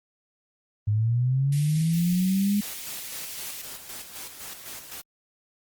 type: linear sweep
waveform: sine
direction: up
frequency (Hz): 102.2 to 207.7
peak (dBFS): -20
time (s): 0.87-2.61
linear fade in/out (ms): 10
type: high-pass noise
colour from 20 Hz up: white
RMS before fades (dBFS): -38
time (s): 1.52-3.62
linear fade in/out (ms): 5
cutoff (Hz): 1900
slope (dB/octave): 48
type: noise with tremolo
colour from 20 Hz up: white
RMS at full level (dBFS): -38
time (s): 2.61-5.02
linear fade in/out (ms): 20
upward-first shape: square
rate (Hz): 3.9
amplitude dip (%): 50
effects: Opus 32 kbps